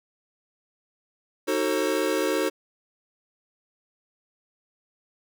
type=chord; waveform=square; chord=D# diminished seventh; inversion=none; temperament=just; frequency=311.1 / 373.4 / 448 / 537.6 Hz; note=D#4 / F#4 / A4 / C5; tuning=0 / +16 / +31 / +47 cents; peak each=-29 dBFS; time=1.47-2.5 s; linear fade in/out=20 ms; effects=none